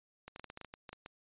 clicks, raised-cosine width 0.3 ms, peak -30 dBFS, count 12, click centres 0.28 / 0.361 / 0.396 / 0.443 / 0.501 / 0.574 / 0.613 / 0.647 / 0.739 / 0.892 / 0.93 / 1.061 s, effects resampled to 8000 Hz

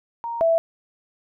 sine tone pair in turn, 932.3 / 660.6 Hz, A#5 / E5, 0 / +4 cents, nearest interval tritone, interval 596 cents, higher first, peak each -26 / -15 dBFS, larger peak second, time 0.24-0.41 / 0.41-0.58 s, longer neither, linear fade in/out 0 ms, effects none

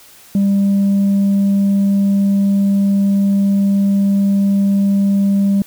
sine tone with tanh clipping, 198.4 Hz, G3, 21 cents sharp, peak -11 dBFS, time 0.35-5.62 s, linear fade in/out 2 ms, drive 1 dB, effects white hiss -43 dBFS RMS until 5.66 s

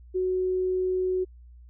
sine tone, 370 Hz, F#4, in tune, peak -23 dBFS, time 0.14-1.25 s, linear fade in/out 20 ms, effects added 60 Hz sine -46 dBFS peak until 1.69 s

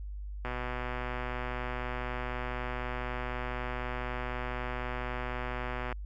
click train, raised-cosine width 0.5 ms, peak -21 dBFS, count 680, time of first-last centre 0.45-5.926 s, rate 124 Hz, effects added 50 Hz sine -37 dBFS peak until 6.05 s

